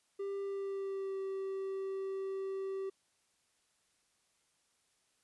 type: tone with pitch glide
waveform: triangle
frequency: 396 to 386.5 Hz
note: G4 to G4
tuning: +18 to -24 cents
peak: -34 dBFS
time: 0.19-2.9 s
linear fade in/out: 10 ms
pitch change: -42 cents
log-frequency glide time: 0.42-1.19 s
effects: white hiss -75 dBFS RMS until 5.23 s + resampled to 24000 Hz